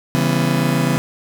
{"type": "chord", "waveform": "35% pulse", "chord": "C# half-diminished seventh", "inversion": "none", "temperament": "just", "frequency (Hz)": [138.59, 166.31, 199.57, 249.5], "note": ["C#3", "E3", "G3", "B3"], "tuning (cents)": [0, 16, 31, 18], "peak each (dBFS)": [-18, -18, -24, -19], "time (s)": [0.15, 0.98], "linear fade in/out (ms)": 0, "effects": []}